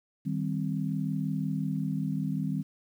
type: chord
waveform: sine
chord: C minor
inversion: first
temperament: equal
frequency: 155.56 / 196 / 261.6 Hz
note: Eb3 / G3 / C4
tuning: 0 / 0 / 0 cents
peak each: -31 / -32 / -34 dBFS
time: 0.25-2.63 s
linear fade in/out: 20 ms
effects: 10-bit